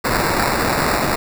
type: noise with sample-and-hold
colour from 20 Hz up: white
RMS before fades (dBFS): -18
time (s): 0.04-1.16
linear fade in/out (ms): 10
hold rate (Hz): 3150
effects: none